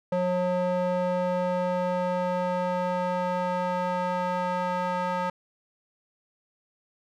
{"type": "tone with band-pass filter sweep", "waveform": "square", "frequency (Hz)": 180.4, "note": "F#3", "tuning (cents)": -44, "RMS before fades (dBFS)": -27, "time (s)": [0.12, 5.3], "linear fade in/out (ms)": 5, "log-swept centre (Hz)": [580, 980], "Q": 1.7, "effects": []}